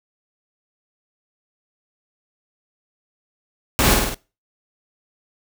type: noise with echo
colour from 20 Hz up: pink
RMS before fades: -17 dBFS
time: 3.79-3.94 s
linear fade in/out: 0 ms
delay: 51 ms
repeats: 4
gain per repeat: -3 dB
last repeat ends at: 4.144 s
effects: noise-tail reverb RT60 0.3 s tail -22 dB re dry